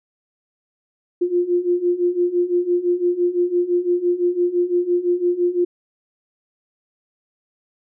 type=beating tone pair; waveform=sine; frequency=349.4 / 355.3 Hz; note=F4 / F4; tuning=+1 / +30 cents; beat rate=5.9 Hz; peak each=-21 / -18 dBFS; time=1.21-5.65 s; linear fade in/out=10 ms; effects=none